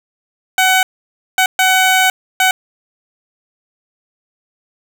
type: tone bursts at uneven times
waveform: 15% pulse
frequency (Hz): 751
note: F#5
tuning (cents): +26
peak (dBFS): -3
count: 4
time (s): 0.58-0.83 / 1.38-1.46 / 1.59-2.1 / 2.4-2.51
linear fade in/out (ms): 2
effects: none